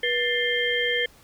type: tone cluster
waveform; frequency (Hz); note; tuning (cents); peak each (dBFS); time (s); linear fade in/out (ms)
sine; 484.7 / 1772 / 2103 / 3167; B4 / A6 / C7 / G7; -32 / +12 / +8 / +17; -27; 0.03-1.06; 5
effects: pink hiss -54 dBFS RMS until 1.23 s